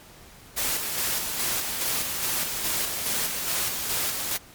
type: noise with tremolo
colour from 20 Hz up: white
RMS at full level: -26 dBFS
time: 0.56-4.38 s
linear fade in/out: 20 ms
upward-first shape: square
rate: 2.4 Hz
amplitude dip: 35%
effects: pink hiss -49 dBFS RMS until 4.54 s + MP3 96 kbps